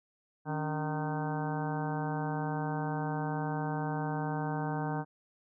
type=harmonic tone with a mistuned harmonic; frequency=153.7 Hz; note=D#3; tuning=21 cents flat; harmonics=1 / 2 / 3 / 4 / 5 / 6 / 7 / 8 / 9 / 10; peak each=-34 / -38 / -42 / -45 / -39 / -41 / -48 / -48 / -53 / -45 dBFS; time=0.45-5.05 s; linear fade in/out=50 ms; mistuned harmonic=2; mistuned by=-110 cents; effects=none